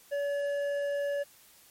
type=tone with hard clipping; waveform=sine; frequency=570 Hz; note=C#5; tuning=48 cents sharp; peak=-30 dBFS; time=0.11-1.24 s; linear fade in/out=20 ms; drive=7 dB; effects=white hiss -58 dBFS RMS until 1.7 s + MP3 64 kbps